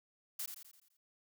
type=noise with echo; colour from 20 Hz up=blue; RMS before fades=-40 dBFS; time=0.39-0.46 s; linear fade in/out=5 ms; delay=85 ms; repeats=6; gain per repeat=-6 dB; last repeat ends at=0.97 s; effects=none